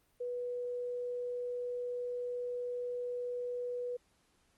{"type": "tone", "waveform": "sine", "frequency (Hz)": 490, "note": "B4", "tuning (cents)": -14, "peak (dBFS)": -35, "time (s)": [0.2, 3.97], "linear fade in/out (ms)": 10, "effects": ["pink hiss -72 dBFS RMS until 4.57 s", "Opus 32 kbps"]}